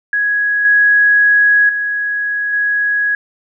sine tone with level steps, 1666 Hz, G#6, 5 cents sharp, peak -12 / -7 / -15 / -12 dBFS, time 0.13-3.15 s, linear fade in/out 2 ms, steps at 0.65 / 1.69 / 2.53 s, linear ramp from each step 2 ms, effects none

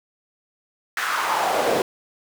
brown noise with high-pass filter sweep, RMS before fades -22 dBFS, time 0.97-1.82 s, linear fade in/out 2 ms, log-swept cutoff 1600 to 440 Hz, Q 3, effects none

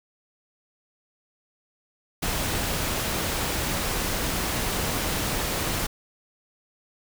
pink noise, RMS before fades -27 dBFS, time 2.22-5.87 s, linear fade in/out 10 ms, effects none

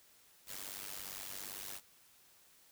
white noise with amplitude modulation, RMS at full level -42 dBFS, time 0.46-1.81 s, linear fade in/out 50 ms, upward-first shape sine, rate 97.5 Hz, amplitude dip 85%, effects white hiss -65 dBFS RMS until 2.71 s

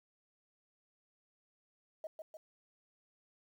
sine tone with echo, 631 Hz, D#5, 24 cents sharp, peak -39 dBFS, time 2.04-2.07 s, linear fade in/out 2 ms, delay 150 ms, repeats 2, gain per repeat -4 dB, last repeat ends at 2.37 s, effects 11-bit

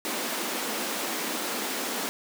pink high-pass noise, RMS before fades -31 dBFS, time 0.05-2.09 s, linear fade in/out 0 ms, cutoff 210 Hz, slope 48 dB/octave, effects none

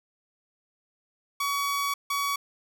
sawtooth tone bursts at uneven times, 1130 Hz, C#6, 33 cents sharp, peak -22 dBFS, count 2, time 1.4-1.94 / 2.1-2.36 s, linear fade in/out 5 ms, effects none

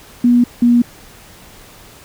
sine tone pair in turn, 242.1 / 239.6 Hz, B3 / A#3, -34 / +48 cents, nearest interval unison, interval 18 cents, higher first, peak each -7 dBFS, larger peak neither, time 0.24-0.44 / 0.62-0.82 s, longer neither, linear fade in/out 5 ms, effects pink hiss -41 dBFS RMS until 2.04 s

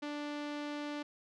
sawtooth tone with low-pass filter, 293.7 Hz, D4, in tune, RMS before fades -40 dBFS, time 0.02-1.03 s, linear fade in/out 10 ms, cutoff 4200 Hz, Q 1, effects none

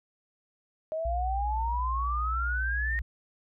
sine exponential sweep, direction up, 622.3 to 1864.7 Hz, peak -29 dBFS, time 0.92-2.99 s, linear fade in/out 0 ms
sine tone with pitch glide, 60.2 to 60.9 Hz, B1 to B1, -44 to -24 cents, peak -29 dBFS, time 1.05-3.02 s, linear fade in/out 5 ms, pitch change +20 cents, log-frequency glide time 1.46-2.74 s
effects none

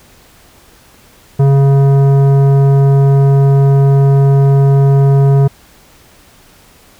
sine tone with tanh clipping, 138.2 Hz, C#3, 5 cents flat, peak -7 dBFS, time 1.39-5.48 s, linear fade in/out 10 ms, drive 13 dB, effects pink hiss -44 dBFS RMS until 6.99 s

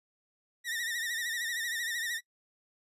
sawtooth tone with vibrato, 1866 Hz, A#6, 1 cent sharp, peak -29 dBFS, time 0.64-2.21 s, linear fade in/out 50 ms, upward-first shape sine, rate 13 Hz, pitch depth 79 cents each way, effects noise-tail reverb RT60 0.1 s tail -22 dB re dry + resampled to 32000 Hz

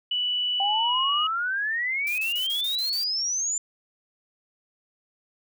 sine tone with pitch glide, 2960 to 2904 Hz, F#7 to F#7, 0 to -33 cents, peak -23 dBFS, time 0.11-1.27 s, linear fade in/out 5 ms, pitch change -33 cents, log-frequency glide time 0.85-0.92 s
sine exponential sweep, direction up, 776 to 7210 Hz, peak -24 dBFS, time 0.6-3.58 s, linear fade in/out 2 ms
blue noise bursts, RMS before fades -38 dBFS, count 7, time 2.07-3.038 s, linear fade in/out 0 ms, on 110 ms, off 33 ms
effects none

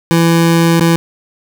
25% pulse tone with dropouts, 167 Hz, E3, 23 cents sharp, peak -4 dBFS, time 0.11-0.96 s, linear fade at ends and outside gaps 0 ms, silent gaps 0.797-0.808 s, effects none

